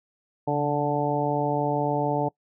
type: harmonic tone with a mistuned harmonic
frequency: 146.3 Hz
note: D3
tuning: 6 cents flat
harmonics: 1 / 2 / 3 / 4 / 5 / 6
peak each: -29 / -29 / -29 / -29 / -29 / -29 dBFS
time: 0.47-2.29 s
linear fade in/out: 10 ms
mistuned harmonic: 1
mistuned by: -43 cents
effects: noise-tail reverb RT60 0.1 s tail -23 dB re dry